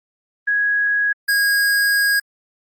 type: tone pair in turn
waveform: sine / square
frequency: 1661.2 / 1640.2 Hz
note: G#6 / G#6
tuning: 0 / -22 cents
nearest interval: unison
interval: 22 cents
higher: first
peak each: -15 dBFS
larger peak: neither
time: 0.47-1.13 / 1.28-2.2 s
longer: second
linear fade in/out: 10 ms
effects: Opus 24 kbps